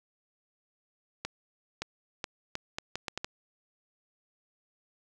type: accelerating click train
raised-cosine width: 0.2 ms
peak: -16 dBFS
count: 9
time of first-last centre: 1.25-3.245 s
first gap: 570 ms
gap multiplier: 0.74
effects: none